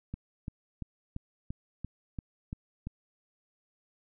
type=click train; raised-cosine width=5 ms; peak=-24 dBFS; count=9; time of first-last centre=0.14-2.87 s; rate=2.93 Hz; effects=none